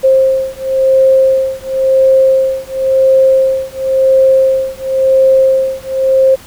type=beating tone pair; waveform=sine; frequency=529 / 529.95 Hz; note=C5 / C5; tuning=+19 / +22 cents; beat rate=0.95 Hz; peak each=-10 dBFS; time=0.03-6.36 s; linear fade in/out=20 ms; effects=pink hiss -36 dBFS RMS until 6.46 s